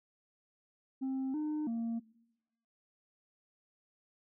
sine tone with pitch steps, 264.9 / 304.1 / 230.3 Hz, C4 / D#4 / A#3, +22 / -40 / -21 cents, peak -30 dBFS, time 1.01-2 s, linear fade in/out 20 ms, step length 330 ms, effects noise-tail reverb RT60 0.9 s tail -23 dB re dry + tanh soft clip ceiling -32 dBFS

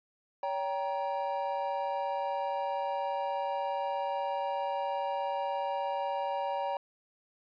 triangle chord, G diminished, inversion second, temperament just, 564.5 / 784 / 940.8 Hz, Db5 / G5 / Bb5, +31 / 0 / +16 cents, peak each -33 dBFS, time 0.43-6.77 s, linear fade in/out 2 ms, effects resampled to 11025 Hz

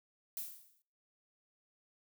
violet noise with exponential decay, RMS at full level -38 dBFS, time 0.37-0.82 s, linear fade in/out 1 ms, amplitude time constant 97 ms, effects noise-tail reverb RT60 0.6 s tail -26 dB re dry

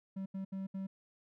triangle tone bursts at uneven times, 192.5 Hz, G3, 31 cents flat, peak -35 dBFS, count 4, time 0.16-0.26 / 0.34-0.45 / 0.52-0.67 / 0.74-0.87 s, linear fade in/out 10 ms, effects none

